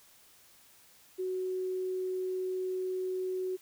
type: tone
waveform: sine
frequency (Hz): 371.4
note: F#4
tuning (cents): +7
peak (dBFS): -31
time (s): 1.18-3.57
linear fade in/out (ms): 20
effects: white hiss -60 dBFS RMS until 3.61 s